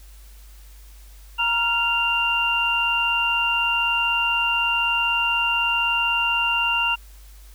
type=tone cluster; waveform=sine; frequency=941 / 1388 / 2782 Hz; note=A#5 / F6 / F7; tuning=+16 / -11 / -7 cents; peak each=-25 / -27 / -20 dBFS; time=1.38-6.96 s; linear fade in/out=20 ms; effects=added 50 Hz sine -42 dBFS peak until 7.54 s + white hiss -53 dBFS RMS until 7.54 s